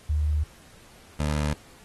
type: tone pair in turn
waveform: sine / 20% pulse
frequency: 75.4 / 74.66 Hz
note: D2 / D2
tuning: +46 / +29 cents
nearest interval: unison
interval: 17 cents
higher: first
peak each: -21 / -19 dBFS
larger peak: second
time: 0.09-0.44 / 1.19-1.54 s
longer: neither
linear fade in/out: 10 ms
effects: pink hiss -53 dBFS RMS until 1.84 s + AAC 32 kbps